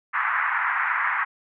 white band-pass noise, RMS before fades -24 dBFS, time 0.13-1.25 s, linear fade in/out 20 ms, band 910 to 2000 Hz, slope 48 dB/octave, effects none

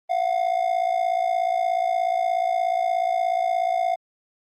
triangle ring-modulated tone, 710 Hz, F5, 28 cents sharp, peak -15 dBFS, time 0.09-3.96 s, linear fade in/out 20 ms, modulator 28.4 Hz, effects Opus 32 kbps

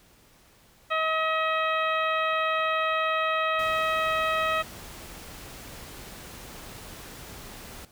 harmonic tone, 637 Hz, D#5, 41 cents sharp, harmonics 1 / 2 / 3 / 4 / 5 / 6, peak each -29 / -26 / -32 / -32 / -38 / -40 dBFS, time 0.9-4.63 s, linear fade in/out 20 ms
pink noise, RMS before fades -43 dBFS, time 3.59-7.85 s, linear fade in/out 2 ms
effects pink hiss -58 dBFS RMS until 7.91 s

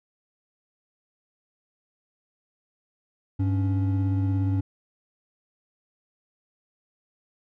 triangle tone pair together, 99.2 / 280.6 Hz, G2 / C#4, +21 / +21 cents, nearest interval octave + tritone, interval 1800 cents, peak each -20 / -27 dBFS, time 3.39-4.61 s, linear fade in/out 10 ms, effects none

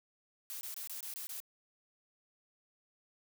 blue noise bursts, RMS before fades -43 dBFS, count 7, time 0.5-1.402 s, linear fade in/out 0 ms, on 110 ms, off 22 ms, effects none

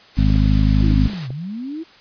white noise, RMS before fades -32 dBFS, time 0.14-1.29 s, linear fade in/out 50 ms
harmonic tone, 51.91 Hz, G#1, in tune, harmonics 1 / 2 / 3 / 4 / 5, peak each -15 / -18 / -20 / -21 / -22 dBFS, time 0.17-1.08 s, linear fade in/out 10 ms
clicks, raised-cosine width 2 ms, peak -21 dBFS, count 10, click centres 0.3 / 0.356 / 0.458 / 0.592 / 0.811 / 0.911 / 1.06 / 1.098 / 1.134 / 1.305 s
sine linear two-way sweep, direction down then up, 345.8 to 120 to 337 Hz, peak -25 dBFS, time 0.82-1.84 s, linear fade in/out 20 ms, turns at 1.29 s
effects white hiss -47 dBFS RMS until 2 s + resampled to 11025 Hz

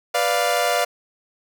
sawtooth chord, B diminished, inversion none, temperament equal, 493.9 / 587.3 / 698.5 Hz, B4 / D5 / F5, 0 / 0 / 0 cents, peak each -21 / -19 / -17 dBFS, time 0.14-0.85 s, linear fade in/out 10 ms, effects none

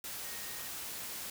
sine tone in noise, 1864.7 Hz, A#6, in tune, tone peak -53 dBFS, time 0.24-0.68 s, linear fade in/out 2 ms, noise white, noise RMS -42 dBFS, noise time 0.04-1.3 s, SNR -14 dB, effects none

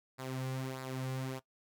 sawtooth tone with flanger, 130.81 Hz, C3, in tune, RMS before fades -39 dBFS, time 0.18-1.4 s, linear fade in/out 20 ms, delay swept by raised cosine 0.32 to 3.22 ms, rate 1.6 Hz, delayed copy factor -0.6, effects noise-tail reverb RT60 0.1 s tail -18 dB re dry

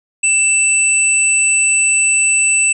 sine tone pair together, 2655 / 7956 Hz, E7 / B8, +12 / +12 cents, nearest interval octave + perfect fifth, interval 1900 cents, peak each -13 / -13 dBFS, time 0.23-2.73 s, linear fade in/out 10 ms, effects none

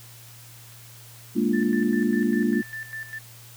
sine chord, Bb dominant seventh, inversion third, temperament equal, 207.7 / 233.1 / 293.7 / 349.2 Hz, Ab3 / Bb3 / D4 / F4, 0 / 0 / 0 / 0 cents, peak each -25 / -23 / -27 / -27 dBFS, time 1.35-2.62 s, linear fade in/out 20 ms
sine tone with tremolo, 1769 Hz, A6, 9 cents sharp, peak -31 dBFS, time 1.53-3.19 s, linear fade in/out 10 ms, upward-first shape square, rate 5 Hz, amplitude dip 70%
effects added 117 Hz sine -47 dBFS peak until 3.56 s + white hiss -48 dBFS RMS until 3.56 s

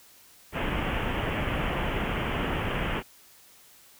pink low-pass noise, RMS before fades -29 dBFS, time 0.52-3.03 s, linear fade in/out 50 ms, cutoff 3200 Hz, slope 96 dB/octave, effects white hiss -55 dBFS RMS until 3.99 s

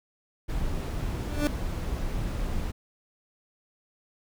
brown noise, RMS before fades -30 dBFS, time 0.48-2.72 s, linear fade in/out 20 ms
30% pulse tone with exponential growth, 294.3 Hz, D4, 4 cents sharp, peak -19 dBFS, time 1.17-1.47 s, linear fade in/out 0 ms, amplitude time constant 65 ms
effects none

